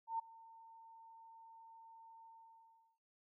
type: tone with ADSR envelope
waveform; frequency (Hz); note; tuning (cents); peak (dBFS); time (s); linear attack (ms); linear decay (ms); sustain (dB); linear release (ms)
sine; 907; A#5; -48; -34; 0.07-2.99; 120; 11; -22; 730
effects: noise-tail reverb RT60 0.4 s tail -26 dB re dry